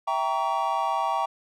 triangle chord, E diminished seventh, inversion none, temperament equal with one note detuned, 659.3 / 784 / 932.3 / 1128.8 Hz, E5 / G5 / Bb5 / Db6, 0 / 0 / 0 / +31 cents, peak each -30 / -26 / -26 / -27 dBFS, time 0.07-1.26 s, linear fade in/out 10 ms, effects none

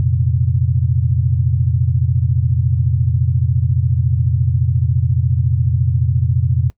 sine chord, F suspended fourth, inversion none, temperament equal, 87.31 / 116.54 / 130.81 Hz, F2 / Bb2 / C3, 0 / 0 / 0 cents, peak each -17 dBFS, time 0-6.7 s, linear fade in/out 0 ms, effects noise-tail reverb RT60 0.1 s tail -20 dB re dry

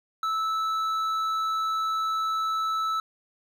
sine tone with hard clipping, 1310 Hz, E6, 11 cents flat, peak -26 dBFS, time 0.23-3 s, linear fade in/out 2 ms, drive 6 dB, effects none

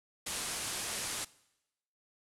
white low-pass noise, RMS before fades -38 dBFS, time 0.26-1.25 s, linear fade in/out 10 ms, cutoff 11000 Hz, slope 48 dB/octave, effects noise-tail reverb RT60 0.9 s tail -21 dB re dry

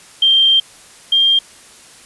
sine tone pair in turn, 3167 / 3196 Hz, G7 / G7, +17 / +33 cents, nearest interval unison, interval 16 cents, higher second, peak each -8 / -9 dBFS, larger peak first, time 0.22-0.6 / 1.12-1.39 s, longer first, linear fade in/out 5 ms, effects white hiss -42 dBFS RMS until 2.05 s + resampled to 24000 Hz

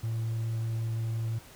triangle tone, 113.2 Hz, A2, 50 cents sharp, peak -26 dBFS, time 0.03-1.39 s, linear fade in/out 10 ms, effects tanh soft clip ceiling -22 dBFS + pink hiss -52 dBFS RMS until 1.55 s

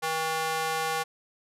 square tone with high-pass filter, 160 Hz, D#3, 49 cents sharp, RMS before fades -29 dBFS, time 0.02-1.04 s, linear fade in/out 20 ms, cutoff 760 Hz, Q 1.3, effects resampled to 32000 Hz

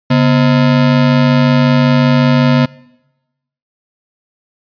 square ring-modulated tone, 192.6 Hz, G3, 30 cents flat, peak -5 dBFS, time 0.1-2.66 s, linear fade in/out 10 ms, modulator 52.7 Hz, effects noise-tail reverb RT60 1.0 s tail -24 dB re dry + resampled to 11025 Hz

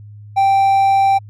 triangle tone, 783 Hz, G5, 2 cents flat, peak -8 dBFS, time 0.36-1.19 s, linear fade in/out 20 ms, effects added 104 Hz sine -34 dBFS peak until 1.29 s

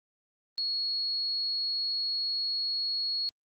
sine tone, 4333 Hz, C#8, 40 cents flat, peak -28 dBFS, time 0.58-3.29 s, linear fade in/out 0 ms, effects Opus 32 kbps

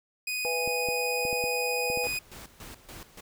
sawtooth tone, 2489 Hz, D#7, in tune, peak -26 dBFS, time 0.27-2.19 s, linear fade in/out 5 ms
harmonic tone, 164.81 Hz, E3, in tune, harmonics 3 / 4 / 5, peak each -30 / -40 / -35 dBFS, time 0.45-2.07 s, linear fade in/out 0 ms
clicks, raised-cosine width 2 ms, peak -24 dBFS, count 7, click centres 0.676 / 0.887 / 1.252 / 1.329 / 1.44 / 1.901 / 1.974 s
pink noise with tremolo, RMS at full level -44 dBFS, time 2.03-3.21 s, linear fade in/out 10 ms, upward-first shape square, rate 3.5 Hz, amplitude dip 75%
effects none

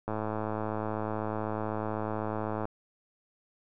click train, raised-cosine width 1 ms, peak -19 dBFS, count 279, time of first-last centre 0.08-2.654 s, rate 108 Hz, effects none

